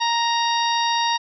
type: harmonic tone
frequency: 934 Hz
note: A#5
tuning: 3 cents sharp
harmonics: 1 / 2 / 3 / 4 / 5 / 6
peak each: -20 / -28 / -30 / -26 / -31 / -31 dBFS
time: 0-1.18 s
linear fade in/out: 20 ms
effects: none